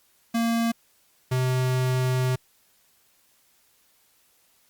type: tone pair in turn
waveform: square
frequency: 230.8 / 128.19 Hz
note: A#3 / C3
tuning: -17 / -35 cents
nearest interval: minor seventh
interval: 1018 cents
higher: first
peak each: -22 dBFS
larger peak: neither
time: 0.34-0.72 / 1.31-2.36 s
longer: second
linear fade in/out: 10 ms
effects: white hiss -63 dBFS RMS until 4.69 s + Opus 48 kbps